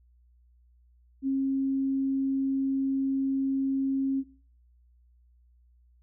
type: tone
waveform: sine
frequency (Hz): 270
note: C#4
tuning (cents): -45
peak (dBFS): -24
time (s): 1.22-4.24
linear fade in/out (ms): 50
effects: noise-tail reverb RT60 0.4 s tail -17 dB re dry + added 60 Hz sine -58 dBFS peak until 6.02 s